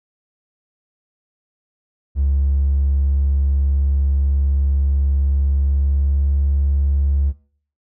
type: tone with pitch glide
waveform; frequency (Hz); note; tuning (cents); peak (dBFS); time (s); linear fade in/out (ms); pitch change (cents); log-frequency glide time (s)
triangle; 69.3 to 70.02; C#2 to C#2; 0 to +18; -11; 2.15-7.33; 50; +18; 5.51-6.34
effects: noise-tail reverb RT60 0.5 s tail -20 dB re dry + tanh soft clip ceiling -10 dBFS